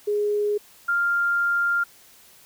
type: tone pair in turn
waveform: sine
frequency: 415.3 / 1396.9 Hz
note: G#4 / F6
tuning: 0 / 0 cents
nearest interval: octave + major sixth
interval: 2100 cents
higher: second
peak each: -20 / -19 dBFS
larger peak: second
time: 0.07-0.58 / 0.88-1.84 s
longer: second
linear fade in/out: 10 ms
effects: white hiss -52 dBFS RMS until 2.45 s